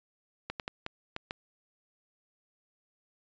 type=clicks; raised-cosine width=0.3 ms; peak=-19 dBFS; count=6; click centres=0.5 / 0.598 / 0.679 / 0.864 / 1.164 / 1.309 s; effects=resampled to 16000 Hz